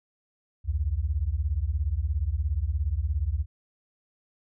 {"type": "beating tone pair", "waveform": "sine", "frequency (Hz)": [65.41, 82.41], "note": ["C2", "E2"], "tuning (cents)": [0, 0], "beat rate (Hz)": 17, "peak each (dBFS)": -27, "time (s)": [0.64, 3.46], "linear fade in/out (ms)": 50, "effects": []}